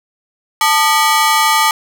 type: ring-modulated tone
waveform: sawtooth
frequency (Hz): 1050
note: C6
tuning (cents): +6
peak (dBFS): -3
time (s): 0.61-1.71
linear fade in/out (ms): 2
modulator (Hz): 166
effects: none